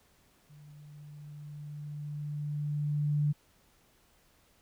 sine tone with level ramp, 147.6 Hz, D3, 9 cents sharp, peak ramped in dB -51 to -24 dBFS, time 0.49-3.33 s, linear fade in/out 20 ms, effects pink hiss -66 dBFS RMS until 4.61 s

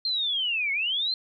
sine linear two-way sweep, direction down then up, 4214 to 2150 to 4214 Hz, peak -24 dBFS, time 0.05-1.14 s, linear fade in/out 2 ms, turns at 0.72 s, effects none

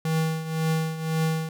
square tone with tremolo, 160 Hz, D#3, 49 cents sharp, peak -21 dBFS, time 0.05-1.49 s, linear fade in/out 2 ms, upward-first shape triangle, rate 1.9 Hz, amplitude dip 75%, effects none

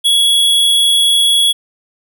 square tone, 3354 Hz, G#7, 16 cents sharp, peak -9 dBFS, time 0.04-1.53 s, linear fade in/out 20 ms, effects none

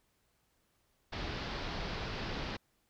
pink low-pass noise, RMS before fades -39 dBFS, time 1.12-2.57 s, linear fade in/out 10 ms, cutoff 5100 Hz, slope 48 dB/octave, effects pink hiss -75 dBFS RMS until 2.89 s

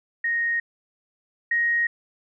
sine tone pair in turn, 1864.7 / 1876.6 Hz, A#6 / A#6, 0 / +11 cents, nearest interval unison, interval 11 cents, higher second, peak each -21 / -19 dBFS, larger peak second, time 0.24-0.6 / 1.51-1.87 s, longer neither, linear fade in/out 5 ms, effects none

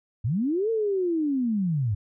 sine linear two-way sweep, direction up then down, 94.6 to 459.4 to 94.6 Hz, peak -22 dBFS, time 0.24-1.95 s, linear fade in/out 10 ms, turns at 0.7 s, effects none

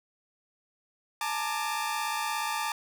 sawtooth tone cluster, 855 / 912 / 1188 Hz, A5 / A#5 / D6, -50 / -38 / +20 cents, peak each -30 dBFS, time 1.21-2.72 s, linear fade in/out 2 ms, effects none

